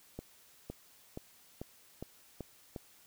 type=accelerating click train; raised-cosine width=2 ms; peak=-27 dBFS; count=7; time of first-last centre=0.19-2.762 s; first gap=510 ms; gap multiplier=0.93; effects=white hiss -62 dBFS RMS until 3.06 s